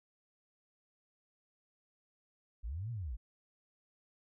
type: linear two-way sweep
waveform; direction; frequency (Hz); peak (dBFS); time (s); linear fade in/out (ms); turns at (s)
sine; up then down; 46.25 to 122.7 to 46.25; -37; 2.63-3.17; 20; 2.91
effects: none